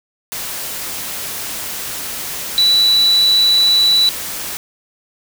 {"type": "tone in noise", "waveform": "sine", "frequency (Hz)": 3951, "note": "B7", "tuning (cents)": 0, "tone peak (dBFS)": -9, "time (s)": [2.58, 4.09], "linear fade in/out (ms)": 0, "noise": "white", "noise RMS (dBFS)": -25, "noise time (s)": [0.32, 4.57], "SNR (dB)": 13, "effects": []}